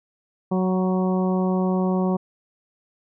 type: harmonic tone with a mistuned harmonic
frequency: 185.4 Hz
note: F#3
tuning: 4 cents sharp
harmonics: 1 / 2 / 3 / 4 / 5 / 6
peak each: -20 / -26 / -30 / -32 / -34 / -36 dBFS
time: 0.51-2.17 s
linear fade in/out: 10 ms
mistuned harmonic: 5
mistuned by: +17 cents
effects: none